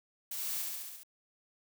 blue noise with echo, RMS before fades -39 dBFS, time 0.31-0.62 s, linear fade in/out 5 ms, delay 69 ms, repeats 6, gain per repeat -2 dB, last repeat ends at 1.034 s, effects none

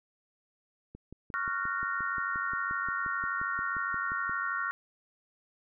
click train, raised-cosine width 3 ms, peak -32 dBFS, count 20, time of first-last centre 0.95-4.295 s, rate 5.68 Hz
sine chord, Gb major seventh, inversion second, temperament just, 1110 / 1387.5 / 1480 / 1850 Hz, Db6 / F6 / Gb6 / Bb6, +2 / -12 / 0 / -14 cents, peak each -36 / -33 / -37 / -37 dBFS, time 1.34-4.71 s, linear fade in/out 0 ms
effects none

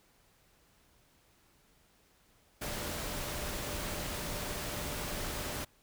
sine tone in noise, 591 Hz, D5, 11 cents sharp, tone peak -48 dBFS, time 2.61-5.65 s, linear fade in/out 10 ms, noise pink, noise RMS -38 dBFS, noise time 2.61-5.65 s, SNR -13 dB, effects pink hiss -67 dBFS RMS until 5.82 s

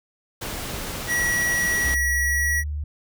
pink noise, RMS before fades -31 dBFS, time 0.41-1.95 s, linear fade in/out 10 ms
square tone, 1926 Hz, B6, 44 cents flat, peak -21 dBFS, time 1.07-2.64 s, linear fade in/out 50 ms
sine tone with pitch glide, 66 to 74.08 Hz, C2 to D2, +16 to +16 cents, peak -25 dBFS, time 1.84-2.84 s, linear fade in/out 5 ms, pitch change +200 cents, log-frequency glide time 2.17-2.59 s
effects none

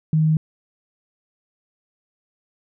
sine tone, 156.7 Hz, D#3, 13 cents sharp, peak -14 dBFS, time 0.13-0.37 s, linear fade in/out 2 ms, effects none

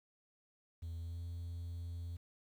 triangle tone with pitch glide, 83.4 to 85.65 Hz, E2 to F2, +21 to -33 cents, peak -38 dBFS, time 0.82-2.17 s, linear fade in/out 10 ms, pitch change +46 cents, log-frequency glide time 0.98-1.21 s, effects tanh soft clip ceiling -35 dBFS + 11-bit

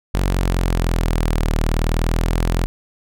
sawtooth exponential two-way sweep, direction down then up, 47.1 to 38.55 to 43.16 Hz, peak -12 dBFS, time 0.14-2.66 s, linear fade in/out 0 ms, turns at 1.51 s, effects none

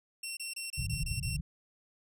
15% pulse tone bursts, 2719 Hz, F7, 47 cents flat, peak -30 dBFS, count 7, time 0.23-1.366 s, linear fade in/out 5 ms, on 140 ms, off 26 ms
white low-pass noise, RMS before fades -35 dBFS, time 0.77-1.41 s, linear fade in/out 10 ms, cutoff 170 Hz, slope 96 dB/octave
effects none

